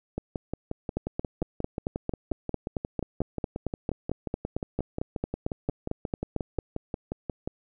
two click trains, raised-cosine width 2 ms, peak -17 / -14 dBFS, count 42 / 26, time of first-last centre 0.18-7.475 / 0.97-6.588 s, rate 5.62 / 4.45 Hz, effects none

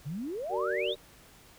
sine exponential sweep, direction up, 130.81 to 3896 Hz, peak -33 dBFS, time 0.05-0.95 s, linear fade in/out 20 ms
sine chord, Gb augmented, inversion none, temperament equal with one note detuned, 377.8 / 466.2 / 587.3 Hz, Gb4 / Bb4 / D5, +36 / 0 / 0 cents, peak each -33 dBFS, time 0.49-0.96 s, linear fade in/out 50 ms
effects pink hiss -56 dBFS RMS until 1.58 s

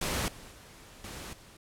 pink noise with level steps, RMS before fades -31 / -49 / -52 / -42 / -54 dBFS, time 0.01-1.57 s, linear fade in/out 5 ms, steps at 0.28 / 0.51 / 1.04 / 1.33 s, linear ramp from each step 2 ms, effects low-pass 12000 Hz 12 dB/octave

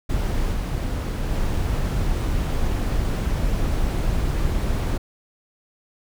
brown noise with level steps, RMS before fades -22 / -24 / -22 dBFS, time 0.09-4.98 s, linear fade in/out 10 ms, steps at 0.52 / 1.29 s, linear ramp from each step 20 ms, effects none

